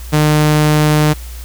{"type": "tone", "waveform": "sawtooth", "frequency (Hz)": 151.6, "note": "D#3", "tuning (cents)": -45, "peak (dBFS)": -5, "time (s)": [0.12, 1.14], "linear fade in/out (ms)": 20, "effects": ["added 60 Hz sine -26 dBFS peak until 1.44 s", "white hiss -37 dBFS RMS until 1.44 s"]}